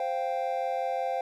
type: chord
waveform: triangle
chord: C suspended fourth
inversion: none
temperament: equal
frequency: 523.3 / 698.5 / 784 Hz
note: C5 / F5 / G5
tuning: 0 / 0 / 0 cents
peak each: -30 dBFS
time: 0-1.21 s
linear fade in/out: 2 ms
effects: none